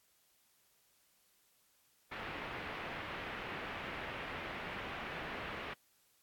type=low-pass noise; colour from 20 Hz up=white; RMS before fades=-44 dBFS; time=2.11-5.74 s; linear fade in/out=10 ms; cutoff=2500 Hz; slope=24 dB/octave; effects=white hiss -72 dBFS RMS until 6.22 s + AAC 64 kbps